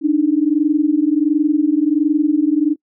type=tone pair together; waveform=sine; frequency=289.7 / 311.1 Hz; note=D4 / D#4; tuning=-24 / 0 cents; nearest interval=minor second; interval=124 cents; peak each=-15 dBFS; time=0.01-2.76 s; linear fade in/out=50 ms; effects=noise-tail reverb RT60 0.1 s tail -24 dB re dry